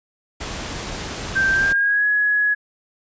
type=noise; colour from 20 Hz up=pink; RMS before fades=-29 dBFS; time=0.4-1.73 s; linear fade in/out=10 ms
type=tone with pitch glide; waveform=sine; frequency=1568 to 1680.5 Hz; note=G6 to G#6; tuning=0 to +20 cents; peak=-15 dBFS; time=1.35-2.55 s; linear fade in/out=20 ms; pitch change=+120 cents; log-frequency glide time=1.53-2.06 s
effects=resampled to 16000 Hz